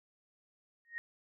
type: tone with exponential growth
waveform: sine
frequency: 1864.7 Hz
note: A#6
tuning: in tune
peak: -33 dBFS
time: 0.85-0.98 s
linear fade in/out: 0 ms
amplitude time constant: 28 ms
effects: none